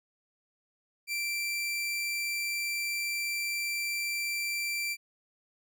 sawtooth tone, 2349 Hz, D7, in tune, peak -27 dBFS, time 1.07-4.97 s, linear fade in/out 50 ms, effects none

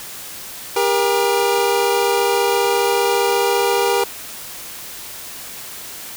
25% pulse tone pair together, 400.1 / 474.9 Hz, G4 / A#4, +35 / +32 cents, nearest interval minor third, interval 297 cents, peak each -14 dBFS, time 0.76-4.04 s, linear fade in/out 5 ms, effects white hiss -33 dBFS RMS until 6.16 s

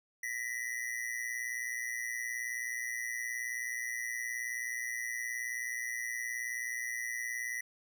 square ring-modulated tone, 1949 Hz, B6, 23 cents flat, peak -33 dBFS, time 0.23-7.61 s, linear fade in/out 5 ms, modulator 59.5 Hz, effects none

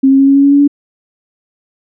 sine tone with pitch steps, 268.3 / 270.8 / 273.3 / 275.8 / 278.4 / 281 / 283.6 / 286.2 Hz, C4 / C#4 / C#4 / C#4 / C#4 / C#4 / C#4 / D4, +44 / -40 / -24 / -9 / +8 / +24 / +40 / -45 cents, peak -4 dBFS, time 0.03-0.678 s, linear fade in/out 10 ms, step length 81 ms, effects none

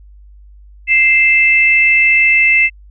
sine tone pair together, 2093 / 2639 Hz, C7 / E7, 0 / +1 cents, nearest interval major third, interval 401 cents, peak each -10 dBFS, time 0.87-2.7 s, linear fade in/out 50 ms, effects added 50 Hz sine -37 dBFS peak until 2.9 s

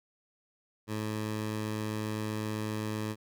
15% pulse tone, 107.7 Hz, A2, 37 cents flat, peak -26 dBFS, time 0.87-3.16 s, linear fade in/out 50 ms, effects none

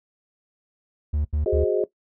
triangle tone bursts, 74.8 Hz, D2, 32 cents sharp, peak -19 dBFS, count 3, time 1.13-1.644 s, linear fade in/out 10 ms, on 120 ms, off 77 ms
sine chord, Ab dominant seventh, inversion third, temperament equal, 370 / 415.3 / 523.3 / 622.3 Hz, Gb4 / Ab4 / C5 / Eb5, 0 / 0 / 0 / 0 cents, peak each -23 / -23 / -29 / -27 dBFS, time 1.46-1.84 s, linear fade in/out 2 ms
effects noise-tail reverb RT60 0.1 s tail -17 dB re dry

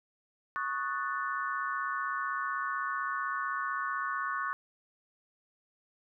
sine chord, D# half-diminished seventh, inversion third, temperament equal, 1108.7 / 1244.5 / 1480 / 1760 Hz, C#6 / D#6 / F#6 / A6, 0 / 0 / 0 / 0 cents, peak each -34 / -39 / -36 / -40 dBFS, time 0.56-4.53 s, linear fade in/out 0 ms, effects none

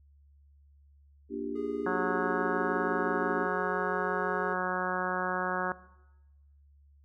sine chord, G minor seventh, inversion first, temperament just, 235.2 / 294 / 352.8 / 392 Hz, Bb3 / D4 / F4 / G4, +16 / +2 / +18 / 0 cents, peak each -39 / -36 / -42 / -37 dBFS, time 1.29-3.48 s, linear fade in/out 50 ms
triangle tone, 411.8 Hz, G#4, 15 cents flat, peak -33 dBFS, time 1.55-4.54 s, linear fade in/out 10 ms
harmonic tone, 183 Hz, F#3, 19 cents flat, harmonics 1 / 2 / 3 / 4 / 5 / 6 / 7 / 8 / 9, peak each -38 / -38 / -38 / -38 / -38 / -38 / -38 / -38 / -38 dBFS, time 1.86-5.72 s, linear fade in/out 2 ms
effects noise-tail reverb RT60 1.0 s tail -18 dB re dry + added 71 Hz sine -57 dBFS peak until 7.04 s

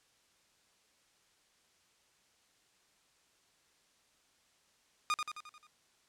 sawtooth tone with echo, 1224 Hz, D#6, 29 cents flat, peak -25 dBFS, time 5.1-5.14 s, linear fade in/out 0 ms, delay 88 ms, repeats 6, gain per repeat -5 dB, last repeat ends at 5.668 s, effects white hiss -70 dBFS RMS until 6.08 s + low-pass 8000 Hz 12 dB/octave

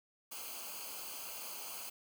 white noise with comb filter, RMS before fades -45 dBFS, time 0.31-1.9 s, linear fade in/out 10 ms, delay 0.54 ms, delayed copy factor -0.75, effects none

